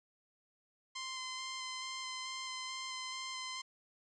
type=tone with vibrato; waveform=10% pulse; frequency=1039 Hz; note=C6; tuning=12 cents flat; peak=-32 dBFS; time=0.95-3.62 s; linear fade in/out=10 ms; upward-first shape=square; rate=2.3 Hz; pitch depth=11 cents each way; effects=resampled to 22050 Hz